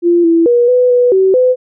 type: tone with pitch steps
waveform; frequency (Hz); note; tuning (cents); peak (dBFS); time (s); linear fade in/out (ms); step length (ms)
sine; 345.2 / 332.7 / 480.2 / 498 / 491.2 / 380.7 / 506; F4 / E4 / B4 / B4 / B4 / F#4 / B4; -20 / +16 / -49 / +14 / -9 / +49 / +42; -6; 0.02-1.56; 50; 220
effects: none